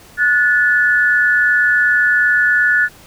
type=tone pair together; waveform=sine; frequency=1458.7 / 1736 Hz; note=F#6 / A6; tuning=-25 / -24 cents; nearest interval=minor third; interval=301 cents; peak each=-13 dBFS; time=0.17-2.89 s; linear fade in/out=50 ms; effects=pink hiss -43 dBFS RMS until 3.06 s